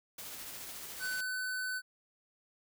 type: noise with tremolo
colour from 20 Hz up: white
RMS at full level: -44 dBFS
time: 0.18-1.21 s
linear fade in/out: 5 ms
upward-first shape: sine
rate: 14 Hz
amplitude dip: 25%
type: tone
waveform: square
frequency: 1508 Hz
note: F#6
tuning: 32 cents sharp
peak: -35 dBFS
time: 0.99-1.82 s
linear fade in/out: 50 ms
effects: none